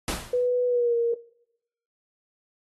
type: noise with exponential decay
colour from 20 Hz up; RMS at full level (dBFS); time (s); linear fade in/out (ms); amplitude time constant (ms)
pink; -26; 0.08-0.47; 1; 84
type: tone with pitch glide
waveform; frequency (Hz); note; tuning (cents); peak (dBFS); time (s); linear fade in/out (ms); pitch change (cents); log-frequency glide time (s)
sine; 493.9 to 468.3; B4 to A#4; 0 to +8; -20; 0.33-1.14; 5; -92; 0.67-0.96
effects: noise-tail reverb RT60 0.8 s tail -22 dB re dry + AAC 32 kbps